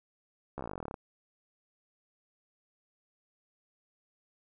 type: slowing click train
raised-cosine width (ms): 1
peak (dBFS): -24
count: 18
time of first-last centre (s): 0.58-0.942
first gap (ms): 14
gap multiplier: 1.05
effects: none